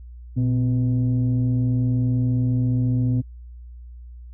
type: tone pair together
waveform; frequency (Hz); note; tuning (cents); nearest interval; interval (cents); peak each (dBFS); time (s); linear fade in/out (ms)
sine; 120.4 / 255.1; B2 / C4; -44 / -44; octave + minor second; 1300; -17 / -22; 0.36-3.22; 20
effects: tanh soft clip ceiling -14 dBFS + added 60 Hz sine -37 dBFS peak until 4.33 s

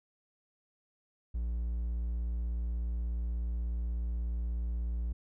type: tone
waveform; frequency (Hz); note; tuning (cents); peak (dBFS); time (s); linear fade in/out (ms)
triangle; 58.27; A#1; 0; -29; 1.34-5.13; 10
effects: none

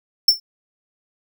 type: tone with exponential decay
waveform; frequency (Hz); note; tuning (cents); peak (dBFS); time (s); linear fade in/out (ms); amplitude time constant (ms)
square; 5390; E8; +38; -6; 0.28-0.4; 5; 26
effects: none

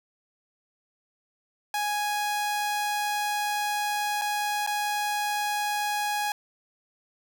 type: tone with dropouts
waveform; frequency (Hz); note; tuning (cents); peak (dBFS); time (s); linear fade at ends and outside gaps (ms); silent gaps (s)
sawtooth; 830.6; G#5; 0; -22; 1.74-6.32; 2; 4.214-4.218 / 4.665-4.673
effects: none

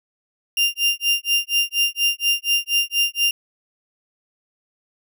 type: tone with tremolo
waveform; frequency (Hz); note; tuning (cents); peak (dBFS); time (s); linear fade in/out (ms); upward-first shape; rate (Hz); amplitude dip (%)
35% pulse; 2794; F7; 0; -13; 0.57-3.31; 2; sine; 4.2; 100
effects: none

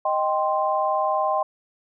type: chord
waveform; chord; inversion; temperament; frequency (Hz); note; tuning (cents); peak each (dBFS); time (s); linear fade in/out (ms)
sine; C minor; first; equal; 622.3 / 784 / 1046.5; Eb5 / G5 / C6; 0 / 0 / 0; -24; 0.05-1.43; 5
effects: none

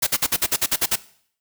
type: noise bursts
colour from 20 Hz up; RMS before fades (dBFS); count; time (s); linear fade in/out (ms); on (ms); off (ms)
white; -19; 10; 0.02-0.96; 10; 49; 50
effects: noise-tail reverb RT60 0.6 s tail -19 dB re dry

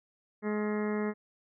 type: harmonic tone with a mistuned harmonic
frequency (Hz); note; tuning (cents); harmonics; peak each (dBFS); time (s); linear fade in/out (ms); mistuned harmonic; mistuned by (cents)
210.9; G#3; +27; 1 / 2 / 3 / 4 / 5 / 6 / 7 / 8 / 9 / 10; -31 / -33 / -43 / -45 / -45 / -46 / -50 / -47 / -46 / -48; 0.42-1.14; 50; 7; -77
effects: none

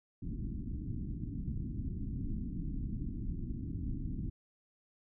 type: low-pass noise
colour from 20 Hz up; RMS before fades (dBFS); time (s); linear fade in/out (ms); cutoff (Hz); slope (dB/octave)
pink; -38; 0.22-4.3; 10; 300; 48
effects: none

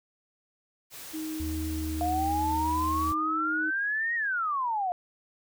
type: noise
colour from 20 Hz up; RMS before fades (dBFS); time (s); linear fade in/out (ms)
white; -43; 0.9-3.15; 50
type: tone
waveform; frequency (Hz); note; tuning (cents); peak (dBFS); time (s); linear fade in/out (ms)
sine; 313.5; D#4; +13; -32; 1.13-3.71; 20
type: tone with vibrato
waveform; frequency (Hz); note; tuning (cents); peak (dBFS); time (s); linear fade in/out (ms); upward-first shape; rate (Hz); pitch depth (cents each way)
triangle; 78; D#2; +5; -30; 1.4-3.12; 0; sine; 1.2; 22
type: exponential two-way sweep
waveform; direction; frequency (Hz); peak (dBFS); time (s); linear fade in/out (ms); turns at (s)
sine; up then down; 698.5 to 1900 to 698.5; -26; 2.01-4.92; 0; 4.15
effects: none

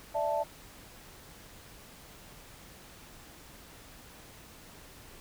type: chord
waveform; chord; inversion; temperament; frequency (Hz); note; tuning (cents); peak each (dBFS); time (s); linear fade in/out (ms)
sine; D suspended second; none; equal; 587.3 / 659.3 / 880; D5 / E5 / A5; 0 / 0 / 0; -32; 0.14-0.44; 20
effects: pink hiss -52 dBFS RMS until 5.2 s

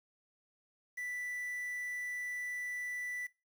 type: tone with quantisation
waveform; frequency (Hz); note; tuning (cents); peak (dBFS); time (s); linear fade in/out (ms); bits
triangle; 1975.5; B6; 0; -36; 0.97-3.27; 10; 9
effects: noise-tail reverb RT60 0.3 s tail -22 dB re dry

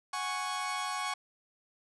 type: chord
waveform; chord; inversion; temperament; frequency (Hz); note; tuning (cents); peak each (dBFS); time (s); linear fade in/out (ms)
sawtooth; F# suspended second; none; equal; 740 / 830.6 / 1108.7; F#5 / G#5 / C#6; 0 / 0 / 0; -36 / -35 / -31; 0.13-1.14; 5
effects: resampled to 24000 Hz

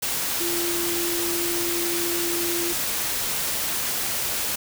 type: tone in noise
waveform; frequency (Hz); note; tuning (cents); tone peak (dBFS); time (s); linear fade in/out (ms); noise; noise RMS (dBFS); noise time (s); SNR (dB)
sine; 343.7; F4; -28; -27; 0.4-2.73; 10; white; -26; 0.02-4.56; -4
effects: none

